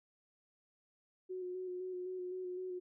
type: tone with vibrato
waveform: sine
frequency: 365.9 Hz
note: F#4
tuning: 19 cents flat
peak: -39 dBFS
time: 1.29-2.8 s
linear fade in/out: 20 ms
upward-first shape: square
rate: 3.9 Hz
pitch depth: 20 cents each way
effects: none